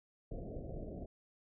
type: low-pass noise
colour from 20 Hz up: pink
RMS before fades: -44 dBFS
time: 0.31-1.06 s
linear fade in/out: 5 ms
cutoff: 690 Hz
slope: 96 dB/octave
effects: none